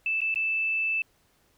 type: tone with dropouts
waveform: sine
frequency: 2637 Hz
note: E7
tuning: in tune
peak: -24 dBFS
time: 0.06-1.02 s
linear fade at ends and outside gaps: 2 ms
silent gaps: 0.206-0.216 / 0.343-0.358 s
effects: pink hiss -66 dBFS RMS until 1.57 s